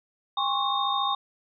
sine tone cluster, 807 / 1066 / 1120 / 3672 Hz, G#5 / C6 / C#6 / A#7, -50 / +32 / +18 / -27 cents, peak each -29 dBFS, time 0.37-1.15 s, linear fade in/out 5 ms, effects none

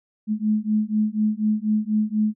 sine beating tone pair, 211.9 / 216 Hz, G#3 / A3, +35 / -32 cents, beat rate 4.1 Hz, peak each -22 dBFS, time 0.27-2.35 s, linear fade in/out 50 ms, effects none

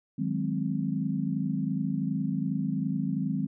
sine chord, Ab dominant seventh, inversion second, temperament equal, 155.56 / 185 / 207.7 / 261.6 Hz, Eb3 / Gb3 / Ab3 / C4, 0 / 0 / 0 / 0 cents, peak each -32 dBFS, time 0.18-3.47 s, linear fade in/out 10 ms, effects none

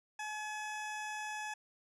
20% pulse tone, 851 Hz, G#5, 42 cents sharp, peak -34 dBFS, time 0.19-1.54 s, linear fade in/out 5 ms, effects resampled to 22050 Hz

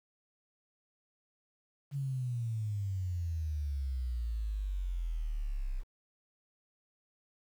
sine exponential sweep, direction down, 142.8 to 31 Hz, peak -32 dBFS, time 1.91-5.84 s, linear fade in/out 50 ms, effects 10-bit

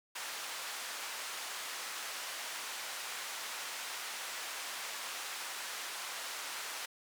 pink band-pass noise, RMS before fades -42 dBFS, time 0.15-6.86 s, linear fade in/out 10 ms, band 1000 to 11000 Hz, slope 12 dB/octave, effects none

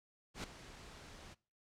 pink noise with ADSR envelope, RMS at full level -41 dBFS, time 0.34-1.35 s, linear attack 98 ms, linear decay 5 ms, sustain -13 dB, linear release 25 ms, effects noise-tail reverb RT60 0.4 s tail -23 dB re dry + low-pass 7000 Hz 12 dB/octave

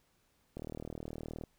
click train, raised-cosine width 2 ms, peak -28 dBFS, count 35, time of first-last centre 0.57-1.437 s, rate 39.2 Hz, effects pink hiss -73 dBFS RMS until 1.58 s

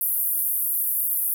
white band-pass noise, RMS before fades -24 dBFS, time 0.01-1.34 s, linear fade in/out 0 ms, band 11000 to 15000 Hz, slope 48 dB/octave, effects none

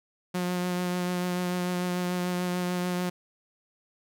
sawtooth tone with vibrato, 179.2 Hz, F3, 45 cents sharp, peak -23 dBFS, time 0.34-3.1 s, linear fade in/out 10 ms, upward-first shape triangle, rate 6.8 Hz, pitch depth 18 cents each way, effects none

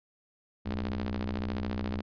sawtooth ring-modulated tone, 61.6 Hz, B1, 4 cents flat, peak -24 dBFS, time 0.65-2.02 s, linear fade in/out 20 ms, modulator 147 Hz, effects resampled to 11025 Hz

